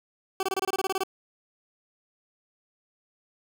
20% pulse tone bursts, 382.4 Hz, G4, 43 cents flat, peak -20 dBFS, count 12, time 0.4-1.035 s, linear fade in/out 2 ms, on 30 ms, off 25 ms, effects none

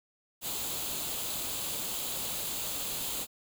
white noise with comb filter, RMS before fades -35 dBFS, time 0.41-3.27 s, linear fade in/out 50 ms, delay 0.27 ms, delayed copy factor +0.55, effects none

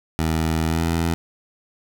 15% pulse tone with pitch glide, 80.3 to 83.18 Hz, E2 to E2, -45 to +16 cents, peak -13 dBFS, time 0.19-1.14 s, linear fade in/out 0 ms, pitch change +61 cents, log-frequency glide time 0.66-0.85 s, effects 8-bit

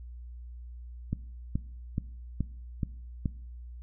click train, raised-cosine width 5 ms, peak -16 dBFS, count 6, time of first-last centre 1.13-3.258 s, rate 2.35 Hz, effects noise-tail reverb RT60 0.7 s tail -21 dB re dry + added 60 Hz sine -41 dBFS peak until 3.82 s

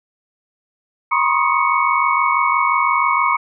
sine tone cluster, 963 / 1048 / 1094 / 1244 / 2223 Hz, B5 / C6 / C#6 / D#6 / C#7, -44 / +2 / -23 / -1 / +4 cents, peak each -20 dBFS, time 1.11-3.37 s, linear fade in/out 10 ms, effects none

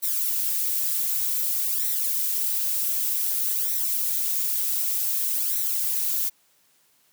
violet noise with flanger, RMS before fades -25 dBFS, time 0.02-6.3 s, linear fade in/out 20 ms, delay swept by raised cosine 0.51 to 5.51 ms, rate 0.54 Hz, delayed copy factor +0.8, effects white hiss -63 dBFS RMS until 7.12 s + high-pass 100 Hz 12 dB/octave

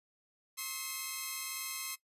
5% pulse tone cluster, 1074 / 1278 / 2070 / 2577 Hz, C6 / D#6 / C7 / E7, +45 / +46 / -19 / -40 cents, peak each -30 / -36 / -31 / -36 dBFS, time 0.57-1.96 s, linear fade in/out 20 ms, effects noise-tail reverb RT60 0.1 s tail -18 dB re dry + resampled to 32000 Hz

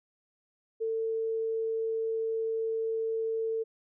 sine tone, 448.1 Hz, A4, 32 cents sharp, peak -28 dBFS, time 0.8-3.64 s, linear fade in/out 20 ms, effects none

